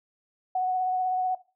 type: tone with vibrato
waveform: sine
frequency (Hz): 740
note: F#5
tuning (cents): 0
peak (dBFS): -23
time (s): 0.55-1.35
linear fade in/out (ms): 5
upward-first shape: sine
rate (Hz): 16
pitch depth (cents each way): 14
effects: noise-tail reverb RT60 0.3 s tail -17 dB re dry